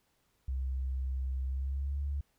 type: tone with pitch glide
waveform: sine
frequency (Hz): 65.41 to 70.92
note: C2 to C#2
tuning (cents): 0 to +40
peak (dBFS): -31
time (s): 0.48-2.21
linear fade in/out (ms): 5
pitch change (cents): +140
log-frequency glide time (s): 1.45-2.02
effects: pink hiss -74 dBFS RMS until 2.38 s